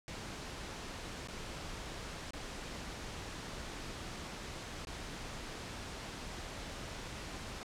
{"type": "noise with dropouts", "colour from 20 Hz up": "pink", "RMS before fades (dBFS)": -44, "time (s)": [0.08, 7.63], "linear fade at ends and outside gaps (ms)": 0, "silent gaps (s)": [[1.274, 1.285], [2.307, 2.334], [4.85, 4.871]], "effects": ["low-pass 7000 Hz 12 dB/octave"]}